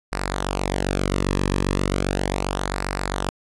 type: tone with flanger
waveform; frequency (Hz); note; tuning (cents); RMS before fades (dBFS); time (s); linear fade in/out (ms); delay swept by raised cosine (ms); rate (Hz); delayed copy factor
sawtooth; 47.51; F#1; +47; -24; 0.12-3.29; 0; 0.3 to 1.4; 0.36; -0.7
effects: resampled to 24000 Hz